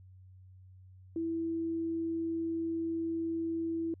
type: tone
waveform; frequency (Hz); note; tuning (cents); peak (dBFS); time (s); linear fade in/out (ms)
sine; 329.6; E4; 0; -31; 1.16-3.94; 2
effects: added 93 Hz sine -52 dBFS peak until 4 s